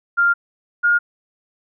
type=tone pair in turn; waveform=sine; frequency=1396.9 / 1423 Hz; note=F6 / F6; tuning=0 / +32 cents; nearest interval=unison; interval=32 cents; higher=second; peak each=-12 dBFS; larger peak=neither; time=0.17-0.34 / 0.83-0.99 s; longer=first; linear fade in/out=20 ms; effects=none